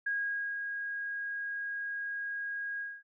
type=tone with ADSR envelope; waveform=sine; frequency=1638 Hz; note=G#6; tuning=24 cents flat; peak=-29 dBFS; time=0.06-3.03 s; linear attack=8 ms; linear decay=500 ms; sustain=-5 dB; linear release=230 ms; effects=none